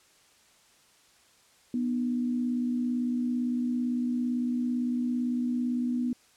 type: tone pair together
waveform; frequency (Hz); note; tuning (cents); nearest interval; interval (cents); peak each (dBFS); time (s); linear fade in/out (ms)
sine; 244.8 / 302.6; B3 / D#4; -15 / -48; major third; 367; -26 / -37; 1.74-6.13; 2
effects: white hiss -61 dBFS RMS until 6.36 s + low-pass 9000 Hz 12 dB/octave